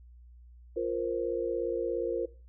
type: chord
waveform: sine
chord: F suspended fourth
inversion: none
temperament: equal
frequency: 349.2 / 466.2 / 523.3 Hz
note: F4 / Bb4 / C5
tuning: 0 / 0 / 0 cents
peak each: -33 / -31 / -35 dBFS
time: 0.76-2.26 s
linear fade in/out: 10 ms
effects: noise-tail reverb RT60 0.3 s tail -17 dB re dry + added 60 Hz sine -50 dBFS peak until 2.48 s